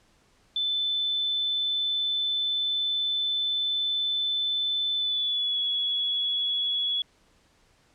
sine tone with pitch glide, 3519 to 3372 Hz, A7 to G#7, 0 to +26 cents, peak -24 dBFS, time 0.56-7.02 s, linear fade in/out 2 ms, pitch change -74 cents, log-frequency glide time 4.97-5.59 s, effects pink hiss -63 dBFS RMS until 7.94 s + low-pass 8000 Hz 12 dB/octave

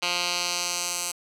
10% pulse tone with band-pass filter sweep, 176 Hz, F3, 14 cents sharp, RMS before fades -28 dBFS, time 0.02-1.12 s, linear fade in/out 10 ms, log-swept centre 3500 to 8200 Hz, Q 1.4, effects none

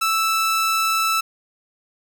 sawtooth tone, 1318.5 Hz, E6, in tune, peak -14 dBFS, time 0.01-1.21 s, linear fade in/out 10 ms, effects 9-bit

